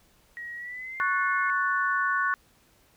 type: tone with pitch glide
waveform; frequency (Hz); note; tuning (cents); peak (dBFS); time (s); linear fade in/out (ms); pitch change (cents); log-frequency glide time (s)
sine; 1900 to 2157; A#6 to C#7; +33 to -48; -35; 0.37-1.5; 0; +219; 0.56-1.09
type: chord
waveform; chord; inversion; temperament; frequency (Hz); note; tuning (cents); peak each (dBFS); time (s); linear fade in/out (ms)
sine; F# minor; second; equal; 1108.7 / 1480 / 1760; C#6 / F#6 / A6; 0 / 0 / 0; -27 / -26 / -31; 1-2.34; 0
effects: pink hiss -62 dBFS RMS until 2.96 s